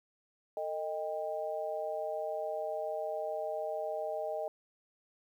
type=tone with amplitude modulation; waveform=sine; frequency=622.3 Hz; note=D#5; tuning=in tune; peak=-29 dBFS; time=0.57-4.48 s; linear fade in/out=2 ms; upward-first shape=sine; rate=173 Hz; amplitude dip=100%; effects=11-bit